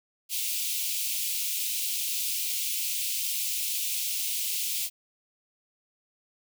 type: high-pass noise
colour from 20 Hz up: white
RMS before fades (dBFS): -30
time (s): 0.29-4.9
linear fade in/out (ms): 50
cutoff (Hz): 2400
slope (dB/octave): 48
effects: none